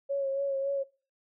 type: tone with vibrato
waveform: sine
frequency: 550 Hz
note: C#5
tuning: 14 cents flat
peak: -27 dBFS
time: 0.09-0.84 s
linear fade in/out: 20 ms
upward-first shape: sine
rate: 3.6 Hz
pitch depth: 29 cents each way
effects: noise-tail reverb RT60 0.4 s tail -24 dB re dry